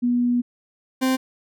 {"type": "tone pair in turn", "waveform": ["sine", "40% pulse"], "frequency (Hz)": [243.2, 260.5], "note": ["B3", "C4"], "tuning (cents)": [-26, -7], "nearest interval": "minor second", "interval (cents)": 119, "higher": "second", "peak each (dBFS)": -17, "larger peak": "neither", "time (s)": [[0.02, 0.42], [1.01, 1.17]], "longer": "first", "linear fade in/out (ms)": 20, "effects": []}